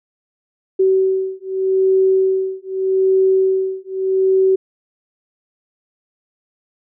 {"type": "beating tone pair", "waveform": "sine", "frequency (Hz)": [380, 380.82], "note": ["F#4", "F#4"], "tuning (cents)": [46, 50], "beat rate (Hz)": 0.82, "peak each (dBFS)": -16, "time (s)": [0.79, 4.56], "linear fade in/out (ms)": 10, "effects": []}